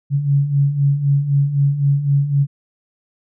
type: beating tone pair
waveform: sine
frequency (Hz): 138.3 / 142.2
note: C#3 / C#3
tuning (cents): -4 / +45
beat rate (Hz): 3.9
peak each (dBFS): -20 / -14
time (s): 0.1-2.47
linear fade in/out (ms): 50
effects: none